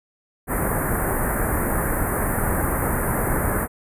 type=band-stop noise; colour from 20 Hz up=pink; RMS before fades=-22 dBFS; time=0.47-3.68 s; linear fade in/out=50 ms; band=1900 to 9400 Hz; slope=48 dB/octave; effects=resampled to 32000 Hz